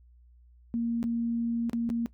sine tone with dropouts, 233.1 Hz, A#3, in tune, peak -26 dBFS, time 0.74-2.06 s, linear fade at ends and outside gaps 0 ms, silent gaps 1.029-1.04 / 1.696-1.732 / 1.892-1.901 s, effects noise-tail reverb RT60 0.1 s tail -18 dB re dry + added 60 Hz sine -54 dBFS peak until 2.13 s

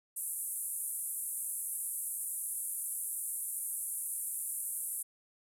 white band-pass noise, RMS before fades -38 dBFS, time 0.16-5.03 s, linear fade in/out 10 ms, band 8800 to 12000 Hz, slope 48 dB/octave, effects none

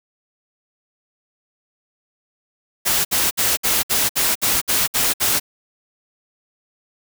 white noise bursts, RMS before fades -18 dBFS, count 10, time 2.85-5.399 s, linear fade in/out 20 ms, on 200 ms, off 61 ms, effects none

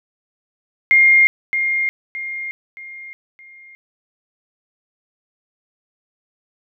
sine tone with echo, 2123 Hz, C7, 25 cents sharp, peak -8 dBFS, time 0.91-1.27 s, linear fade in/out 0 ms, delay 620 ms, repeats 4, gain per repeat -8 dB, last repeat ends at 3.75 s, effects none

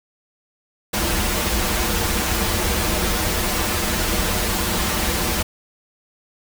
pink noise with comb filter, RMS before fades -21 dBFS, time 0.93-5.43 s, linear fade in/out 10 ms, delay 7.3 ms, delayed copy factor -0.9, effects none

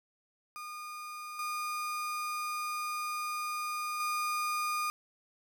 35% pulse tone with level steps, 1220 Hz, D#6, 34 cents flat, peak -39 / -32 / -29 dBFS, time 0.56-4.9 s, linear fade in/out 0 ms, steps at 1.39 / 4 s, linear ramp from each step 2 ms, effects none

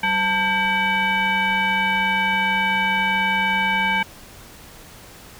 sine tone with frequency modulation, 1589 Hz, G6, 23 cents sharp, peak -17 dBFS, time 0.03-4.03 s, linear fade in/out 5 ms, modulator 699 Hz, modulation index 1.6, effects pink hiss -43 dBFS RMS until 5.39 s

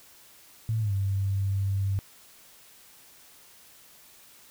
sine tone with pitch glide, 111.2 to 97.93 Hz, A2 to G2, +19 to -1 cents, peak -24 dBFS, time 0.69-1.99 s, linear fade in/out 0 ms, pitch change -220 cents, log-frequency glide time 0.8-0.93 s, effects white hiss -54 dBFS RMS until 4.5 s

